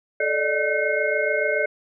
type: tone cluster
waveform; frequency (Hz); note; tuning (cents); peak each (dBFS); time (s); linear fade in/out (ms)
sine; 435.6 / 582 / 609 / 1527 / 2153; A4 / D5 / D#5 / G6 / C7; -17 / -16 / -37 / -46 / +49; -26; 0.2-1.66; 5
effects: none